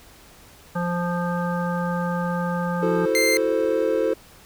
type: harmonic tone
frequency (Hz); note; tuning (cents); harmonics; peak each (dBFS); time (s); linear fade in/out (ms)
174.61; F3; 0; 1 / 3 / 5 / 7 / 9; -24 / -29 / -31 / -32 / -34; 0.75-3.06; 10
type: chord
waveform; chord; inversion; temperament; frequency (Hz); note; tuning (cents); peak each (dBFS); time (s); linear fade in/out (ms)
triangle; F# half-diminished seventh; third; equal; 329.6 / 370 / 440 / 523.3; E4 / F#4 / A4 / C5; 0 / 0 / 0 / 0; -24 / -27 / -21 / -21; 2.82-4.14; 10
type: tone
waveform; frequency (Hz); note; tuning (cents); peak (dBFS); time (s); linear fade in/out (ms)
sawtooth; 2093; C7; 0; -16; 3.15-3.37; 0
effects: pink hiss -49 dBFS RMS until 4.45 s